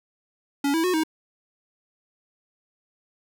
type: tone with pitch steps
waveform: square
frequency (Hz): 281.9 / 326.1 / 364.8 / 316.4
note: C#4 / E4 / F#4 / D#4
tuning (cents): +29 / -19 / -24 / +29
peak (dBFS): -21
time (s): 0.64-1.036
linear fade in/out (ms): 5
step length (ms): 99
effects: none